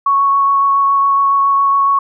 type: tone with vibrato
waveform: sine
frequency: 1108.7 Hz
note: C#6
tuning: in tune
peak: -9 dBFS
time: 0.06-1.99 s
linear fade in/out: 5 ms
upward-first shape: sine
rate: 7.2 Hz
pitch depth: 9 cents each way
effects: none